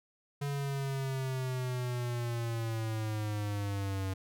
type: linear sweep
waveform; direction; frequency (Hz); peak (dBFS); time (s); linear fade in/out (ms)
square; down; 142.7 to 94.8; -33; 0.41-4.14; 10
effects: none